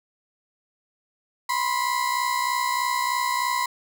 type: tone pair together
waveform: 35% pulse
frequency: 982.8 / 1046 Hz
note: B5 / C6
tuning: -9 / -1 cents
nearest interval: minor second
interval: 108 cents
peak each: -23 / -24 dBFS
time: 1.49-3.66 s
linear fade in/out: 5 ms
effects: none